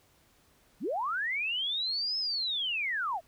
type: linear two-way sweep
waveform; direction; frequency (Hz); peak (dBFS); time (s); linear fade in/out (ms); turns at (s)
sine; up then down; 147.6 to 5240 to 600; -29; 0.8-3.21; 50; 2.18
effects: pink hiss -65 dBFS RMS until 3.27 s